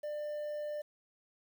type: tone with quantisation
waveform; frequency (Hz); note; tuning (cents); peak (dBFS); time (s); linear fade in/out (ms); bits
triangle; 596; D5; +25; -34; 0.03-0.82; 10; 10
effects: none